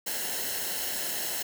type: noise with comb filter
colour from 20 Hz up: white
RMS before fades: -32 dBFS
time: 0.06-1.43 s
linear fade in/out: 10 ms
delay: 0.84 ms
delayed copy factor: -0.65
effects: none